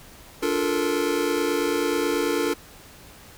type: chord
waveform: square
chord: Bb major seventh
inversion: first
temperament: just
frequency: 291.4 / 349.6 / 437 / 466.2 Hz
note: D4 / F4 / A4 / Bb4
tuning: -13 / +2 / -12 / 0 cents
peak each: -28 dBFS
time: 0.42-2.54 s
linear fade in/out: 10 ms
effects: pink hiss -47 dBFS RMS until 3.37 s